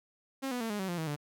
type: tone with pitch steps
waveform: sawtooth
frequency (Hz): 268.9 / 246.6 / 226.1 / 207.4 / 190.14 / 174.36 / 159.89 / 146.62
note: C4 / B3 / A3 / G#3 / F#3 / F3 / D#3 / D3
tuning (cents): +47 / -2 / +47 / -2 / +47 / -3 / +47 / -3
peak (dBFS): -29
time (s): 0.42-1.164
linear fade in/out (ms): 20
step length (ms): 93
effects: none